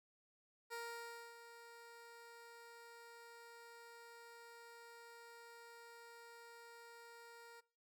15% pulse tone with ADSR envelope, 467.4 Hz, A#4, 5 cents sharp, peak -38 dBFS, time 0.7-7.61 s, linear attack 29 ms, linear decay 610 ms, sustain -12 dB, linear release 16 ms, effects noise-tail reverb RT60 0.5 s tail -23 dB re dry

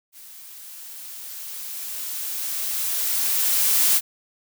blue noise with level ramp, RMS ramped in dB -44 to -17 dBFS, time 0.12-4.01 s, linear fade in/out 50 ms, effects none

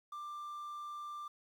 triangle tone with quantisation, 1185 Hz, D6, 15 cents sharp, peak -40 dBFS, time 0.12-1.28 s, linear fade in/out 5 ms, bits 11, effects none

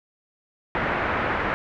white low-pass noise, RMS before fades -25 dBFS, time 0.75-1.54 s, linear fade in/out 0 ms, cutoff 1900 Hz, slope 24 dB/octave, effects none

